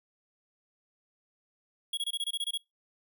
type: tone bursts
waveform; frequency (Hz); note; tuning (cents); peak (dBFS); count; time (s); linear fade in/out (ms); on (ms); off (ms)
square; 3322; G#7; 0; -30; 10; 1.93-2.576; 5; 43; 24
effects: noise-tail reverb RT60 0.2 s tail -25 dB re dry